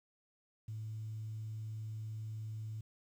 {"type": "tone", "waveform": "sine", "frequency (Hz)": 109.2, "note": "A2", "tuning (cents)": -13, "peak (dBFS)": -39, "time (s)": [0.68, 2.81], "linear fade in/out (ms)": 5, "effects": ["tanh soft clip ceiling -35 dBFS", "11-bit"]}